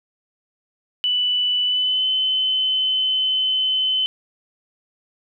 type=tone with pitch glide; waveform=sine; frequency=2975 to 3046 Hz; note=F#7 to F#7; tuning=+9 to +50 cents; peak=-17 dBFS; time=1.04-4.06 s; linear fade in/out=0 ms; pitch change=+41 cents; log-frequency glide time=1.64-2.07 s; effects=none